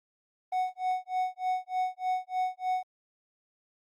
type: tone with tremolo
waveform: triangle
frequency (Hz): 740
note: F#5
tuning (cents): 0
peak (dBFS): -23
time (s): 0.52-2.83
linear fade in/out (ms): 5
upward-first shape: sine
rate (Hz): 3.3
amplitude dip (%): 100
effects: Opus 24 kbps